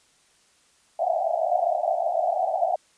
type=band-pass noise; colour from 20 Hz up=white; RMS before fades=-24 dBFS; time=0.99-2.76 s; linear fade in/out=5 ms; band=620 to 760 Hz; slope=96 dB/octave; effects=white hiss -61 dBFS RMS until 2.97 s + resampled to 22050 Hz